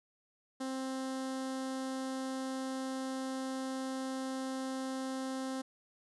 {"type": "tone with notch filter", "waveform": "sawtooth", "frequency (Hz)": 263.3, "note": "C4", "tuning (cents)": 11, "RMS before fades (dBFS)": -38, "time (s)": [0.6, 5.62], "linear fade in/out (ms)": 10, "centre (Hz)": 2400, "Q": 1.7, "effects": ["resampled to 24000 Hz"]}